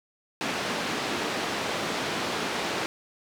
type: band-pass noise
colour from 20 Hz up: pink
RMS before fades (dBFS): -30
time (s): 0.41-2.86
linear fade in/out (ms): 0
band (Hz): 240 to 4700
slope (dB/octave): 12
effects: none